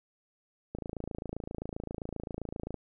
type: click train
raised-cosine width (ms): 2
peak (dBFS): -23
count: 56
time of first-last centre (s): 0.75-2.743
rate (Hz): 27.6
effects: none